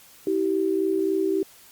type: tone pair together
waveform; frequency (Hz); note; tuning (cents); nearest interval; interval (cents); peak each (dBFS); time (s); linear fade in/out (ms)
sine; 322.2 / 385.8; E4 / G4; -39 / -28; minor third; 311; -25 / -22; 0.27-1.43; 2
effects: white hiss -51 dBFS RMS until 1.71 s + Opus 48 kbps